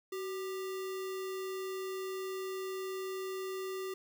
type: tone with sample-and-hold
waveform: sine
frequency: 378.2 Hz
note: F#4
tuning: 38 cents sharp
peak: -36 dBFS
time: 0.12-3.94 s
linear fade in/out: 5 ms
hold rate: 1575 Hz
effects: none